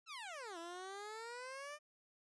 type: exponential two-way sweep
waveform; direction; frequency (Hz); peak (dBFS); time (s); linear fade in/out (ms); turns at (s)
15% pulse; down then up; 1387 to 330 to 606; -40; 0.06-1.79; 50; 0.58
effects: resampled to 22050 Hz

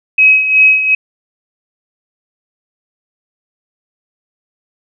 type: tone with tremolo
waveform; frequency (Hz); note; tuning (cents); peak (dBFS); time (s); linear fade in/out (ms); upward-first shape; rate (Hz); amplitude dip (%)
sine; 2547; D#7; +40; -3; 0.18-0.95; 5; sine; 2.7; 65
effects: none

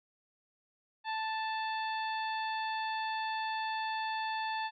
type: harmonic tone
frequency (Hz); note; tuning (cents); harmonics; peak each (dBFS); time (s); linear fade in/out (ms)
880; A5; 0; 1 / 2 / 3 / 4 / 5; -34 / -40 / -44 / -46 / -48; 1.04-4.71; 50
effects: none

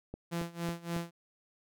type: click train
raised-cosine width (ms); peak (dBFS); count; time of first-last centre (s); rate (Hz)
2; -27; 4; 0.14-0.964; 3.64
type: tone with tremolo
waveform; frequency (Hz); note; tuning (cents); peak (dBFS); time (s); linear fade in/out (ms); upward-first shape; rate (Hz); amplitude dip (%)
sawtooth; 170; F3; -46; -28; 0.31-1.11; 20; sine; 3.5; 90
effects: none

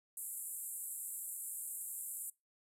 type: band-pass noise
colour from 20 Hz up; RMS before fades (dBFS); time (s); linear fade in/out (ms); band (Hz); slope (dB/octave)
pink; -44; 0.17-2.3; 2; 7600 to 14000; 96
effects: noise-tail reverb RT60 0.2 s tail -22 dB re dry

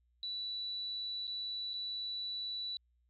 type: tone with dropouts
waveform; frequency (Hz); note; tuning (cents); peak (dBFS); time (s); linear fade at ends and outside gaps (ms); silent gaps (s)
sine; 3951; B7; 0; -37; 0.23-2.77; 1; 1.27-1.277 / 1.734-1.739
effects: added 60 Hz sine -70 dBFS peak until 3.09 s + AAC 32 kbps

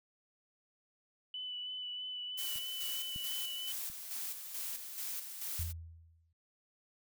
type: tone with vibrato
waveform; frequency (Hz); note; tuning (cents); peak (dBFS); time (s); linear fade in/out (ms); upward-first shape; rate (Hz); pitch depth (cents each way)
sine; 2988; F#7; +16; -39; 1.34-3.72; 2; sine; 3.1; 17
type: noise with tremolo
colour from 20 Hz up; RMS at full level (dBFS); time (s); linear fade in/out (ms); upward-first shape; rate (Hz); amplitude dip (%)
blue; -40; 2.37-5.73; 20; square; 2.3; 50
type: clicks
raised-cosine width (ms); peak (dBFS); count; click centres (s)
5; -45 / -35 / -43; 3; 2.559 / 3.161 / 3.9
type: tone with exponential decay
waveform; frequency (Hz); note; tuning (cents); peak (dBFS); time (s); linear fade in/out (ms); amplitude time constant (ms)
sine; 82.41; E2; 0; -33; 5.59-6.33; 5; 160
effects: none

